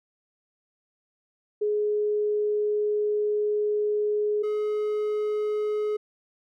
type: tone pair in turn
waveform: sine / triangle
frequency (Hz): 419.3 / 422.7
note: G#4 / G#4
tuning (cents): +17 / +31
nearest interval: unison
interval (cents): 14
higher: second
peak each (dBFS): -22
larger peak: neither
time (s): 1.61-4.43 / 4.43-5.97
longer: first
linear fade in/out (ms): 10
effects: none